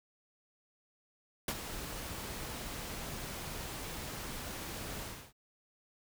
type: noise with ADSR envelope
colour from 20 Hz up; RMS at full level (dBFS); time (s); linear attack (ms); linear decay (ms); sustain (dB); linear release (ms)
pink; -32; 1.48-5.33; 3; 54; -10; 300
effects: none